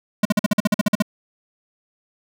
square tone bursts, 208.3 Hz, G#3, 5 cents sharp, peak -14 dBFS, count 12, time 0.23-1.023 s, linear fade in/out 5 ms, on 23 ms, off 47 ms, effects none

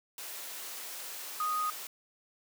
sine tone in noise, 1244 Hz, D#6, 1 cent flat, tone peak -29 dBFS, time 1.4-1.7 s, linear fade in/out 2 ms, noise white, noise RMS -42 dBFS, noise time 0.18-1.87 s, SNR +10 dB, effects high-pass 400 Hz 12 dB/octave

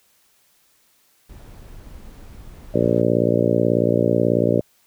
brown noise, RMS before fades -40 dBFS, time 1.29-3.02 s, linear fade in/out 5 ms
harmonic tone, 58.27 Hz, A#1, in tune, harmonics 2 / 3 / 4 / 5 / 6 / 7 / 8 / 9 / 10, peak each -24 / -24 / -24 / -24 / -24 / -24 / -24 / -24 / -24 dBFS, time 2.74-4.61 s, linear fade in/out 5 ms
effects white hiss -60 dBFS RMS until 4.86 s

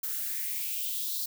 violet noise with high-pass filter sweep, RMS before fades -33 dBFS, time 0.03-1.26 s, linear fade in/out 5 ms, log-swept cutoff 1300 to 4400 Hz, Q 4.2, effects none

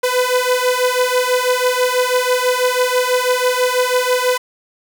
sawtooth beating tone pair, 498.2 / 504.3 Hz, B4 / B4, +15 / +36 cents, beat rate 6.1 Hz, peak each -13 dBFS, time 0.03-4.38 s, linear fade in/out 10 ms, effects none

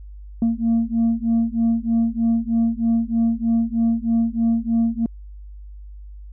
sine beating tone pair, 228 / 231.2 Hz, A#3 / A#3, -38 / -14 cents, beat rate 3.2 Hz, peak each -18 dBFS, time 0.42-5.06 s, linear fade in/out 2 ms, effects tanh soft clip ceiling -13 dBFS + added 50 Hz sine -35 dBFS peak until 6.32 s

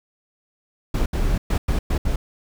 brown noise bursts at uneven times, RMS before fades -20 dBFS, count 6, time 0.94-1.06 / 1.13-1.38 / 1.5-1.58 / 1.68-1.79 / 1.9-1.98 / 2.05-2.16 s, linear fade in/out 5 ms, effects none

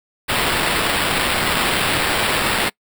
violet noise with sample-and-hold, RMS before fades -19 dBFS, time 0.28-2.7 s, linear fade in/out 20 ms, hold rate 6300 Hz, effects noise-tail reverb RT60 0.1 s tail -25 dB re dry

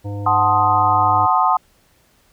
harmonic tone, 101.7 Hz, G#2, 36 cents flat, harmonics 1 / 3 / 5 / 7 / 9, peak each -24 / -32 / -34 / -40 / -42 dBFS, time 0.04-1.27 s, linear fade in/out 20 ms
sine chord, F# diminished seventh, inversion none, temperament equal, 740 / 880 / 1046.5 / 1244.5 Hz, F#5 / A5 / C6 / Eb6, 0 / 0 / 0 / 0 cents, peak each -18 dBFS, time 0.26-1.57 s, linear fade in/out 5 ms
effects pink hiss -57 dBFS RMS until 2.32 s

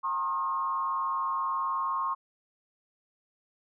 sine tone with frequency modulation, 1077 Hz, C6, 50 cents sharp, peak -27 dBFS, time 0.03-2.15 s, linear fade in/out 20 ms, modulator 158 Hz, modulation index 0.68, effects none

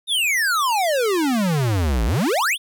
square exponential two-way sweep, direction down then up, 3754 to 52.2 to 3754 Hz, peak -18 dBFS, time 0.07-2.58 s, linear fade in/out 50 ms, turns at 2.05 s, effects 10-bit

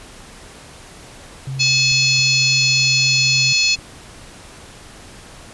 sine tone with vibrato, 133.3 Hz, C3, 33 cents sharp, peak -23 dBFS, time 1.47-3.53 s, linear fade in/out 5 ms, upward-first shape sine, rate 3.9 Hz, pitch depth 9 cents each way
harmonic tone, 858 Hz, A5, 44 cents flat, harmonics 3 / 4 / 5 / 6 / 7 / 8, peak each -17 / -25 / -17 / -24 / -25 / -25 dBFS, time 1.59-3.76 s, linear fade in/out 20 ms
clicks, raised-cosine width 5 ms, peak -25 dBFS, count 3, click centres 1.918 / 2.192 / 3.789 s
effects pink hiss -40 dBFS RMS until 5.53 s + resampled to 24000 Hz

